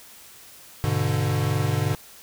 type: chord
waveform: square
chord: G# diminished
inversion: none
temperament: equal with one note detuned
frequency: 101.16 / 123.47 / 146.83 Hz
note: G#2 / B2 / D3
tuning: -45 / 0 / 0 cents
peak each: -26 / -27 / -26 dBFS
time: 0.84-1.95 s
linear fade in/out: 0 ms
effects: white hiss -47 dBFS RMS until 2.22 s